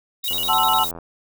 sine tone with vibrato, 3325 Hz, G#7, 1 cent sharp, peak -23 dBFS, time 0.23-0.89 s, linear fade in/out 50 ms, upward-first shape square, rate 9.9 Hz, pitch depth 230 cents each way
violet noise, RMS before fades -27 dBFS, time 0.24-0.91 s, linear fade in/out 0 ms
click train, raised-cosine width 1 ms, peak -22 dBFS, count 58, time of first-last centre 0.31-0.987 s, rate 84.2 Hz
sine chord, F# half-diminished seventh, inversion none, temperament equal with one note detuned, 747.3 / 880 / 1046.5 / 1318.5 Hz, F#5 / A5 / C6 / E6, +17 / 0 / 0 / 0 cents, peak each -24 / -19 / -25 / -21 dBFS, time 0.48-0.85 s, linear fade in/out 20 ms
effects none

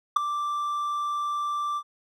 triangle tone with ADSR envelope, 1174.7 Hz, D6, in tune, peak -10 dBFS, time 0.16-1.83 s, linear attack 8 ms, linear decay 4 ms, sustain -14 dB, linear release 62 ms, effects none

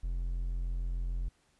triangle tone, 43.39 Hz, F1, 10 cents flat, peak -29 dBFS, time 0.03-1.29 s, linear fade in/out 10 ms, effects pink hiss -70 dBFS RMS until 1.59 s + resampled to 24000 Hz

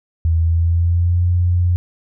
sine tone with pitch glide, 82 to 88.39 Hz, E2 to F2, -9 to +21 cents, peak -12 dBFS, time 0.25-1.76 s, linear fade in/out 0 ms, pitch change +130 cents, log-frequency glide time 0.38-1.25 s, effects none

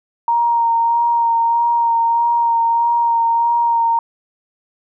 sine tone with vibrato, 932.3 Hz, A#5, in tune, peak -12 dBFS, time 0.28-3.99 s, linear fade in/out 2 ms, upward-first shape sine, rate 1.6 Hz, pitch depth 18 cents each way, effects none

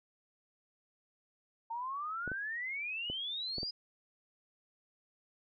sine exponential sweep, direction up, 900 to 4991 Hz, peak -36 dBFS, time 1.7-3.71 s, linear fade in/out 10 ms
clicks, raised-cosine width 2 ms, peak -28 dBFS, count 5, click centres 2.277 / 2.317 / 3.1 / 3.583 / 3.631 s
effects none

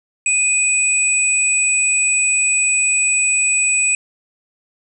sine tone pair together, 2489 / 7907 Hz, D#7 / B8, 0 / +1 cents, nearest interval octave + minor sixth, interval 2001 cents, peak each -16 dBFS, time 0.26-3.95 s, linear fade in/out 2 ms, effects none

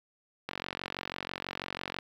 click train, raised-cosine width 0.3 ms, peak -18 dBFS, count 70, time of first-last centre 0.49-1.987 s, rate 46.1 Hz, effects high-pass 100 Hz 12 dB/octave + 9-bit

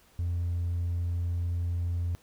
triangle tone, 86.6 Hz, F2, 14 cents flat, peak -24 dBFS, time 0.19-2.15 s, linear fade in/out 0 ms, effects tanh soft clip ceiling -23 dBFS + pink hiss -61 dBFS RMS until 2.22 s

